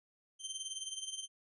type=tone with tremolo; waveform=20% pulse; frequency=3124 Hz; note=G7; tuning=7 cents flat; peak=-32 dBFS; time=0.39-1.28 s; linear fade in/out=50 ms; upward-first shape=sine; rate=19 Hz; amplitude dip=70%; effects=resampled to 24000 Hz